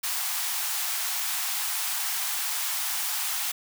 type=high-pass noise; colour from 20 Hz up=white; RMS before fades=-29 dBFS; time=0.03-3.52 s; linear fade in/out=10 ms; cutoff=690 Hz; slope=96 dB/octave; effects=none